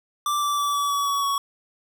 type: tone with pitch steps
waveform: square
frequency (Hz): 1174 / 1164.5 / 1155.2 / 1145.9 / 1136.6 / 1127.5 / 1118.4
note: D6 / D6 / D6 / D6 / C#6 / C#6 / C#6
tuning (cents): -1 / -15 / -29 / -43 / +43 / +29 / +15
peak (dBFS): -22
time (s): 0.26-1.38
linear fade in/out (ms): 2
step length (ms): 160
effects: none